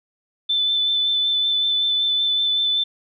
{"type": "tone with vibrato", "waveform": "sine", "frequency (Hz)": 3520, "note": "A7", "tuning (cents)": 0, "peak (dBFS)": -17, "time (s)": [0.49, 2.84], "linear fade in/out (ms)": 10, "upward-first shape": "sine", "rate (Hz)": 5.3, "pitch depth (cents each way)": 15, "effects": []}